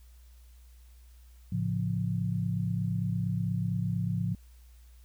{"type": "chord", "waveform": "sine", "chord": "A augmented", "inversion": "none", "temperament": "equal", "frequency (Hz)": [110, 138.59, 174.61], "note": ["A2", "C#3", "E#3"], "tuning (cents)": [0, 0, 0], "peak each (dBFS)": [-31, -34, -31], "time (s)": [1.52, 4.35], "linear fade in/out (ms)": 5, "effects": ["added 60 Hz sine -51 dBFS peak until 5.04 s", "white hiss -66 dBFS RMS until 5.04 s"]}